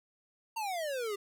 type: exponential sweep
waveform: square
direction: down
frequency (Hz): 932.3 to 392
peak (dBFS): -34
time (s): 0.56-1.16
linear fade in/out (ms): 10
effects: none